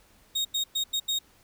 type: tone bursts at uneven times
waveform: 35% pulse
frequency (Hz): 3729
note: A#7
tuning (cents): 0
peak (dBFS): -23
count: 5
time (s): 0.35-0.45 / 0.54-0.64 / 0.75-0.84 / 0.93-1 / 1.08-1.19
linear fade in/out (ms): 10
effects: pink hiss -60 dBFS RMS until 1.43 s